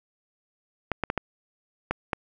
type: clicks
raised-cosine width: 0.5 ms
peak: -10 dBFS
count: 6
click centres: 0.917 / 1.037 / 1.101 / 1.177 / 1.91 / 2.132 s
effects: none